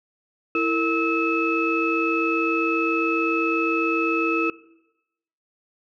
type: tone cluster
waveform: sine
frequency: 330.1 / 457.6 / 1296 / 2600 Hz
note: E4 / A#4 / E6 / E7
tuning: +2 / -32 / -30 / -24 cents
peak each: -23 / -26 / -25 / -24 dBFS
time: 0.55-4.5 s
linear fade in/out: 2 ms
effects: noise-tail reverb RT60 0.9 s tail -20 dB re dry + tanh soft clip ceiling -10 dBFS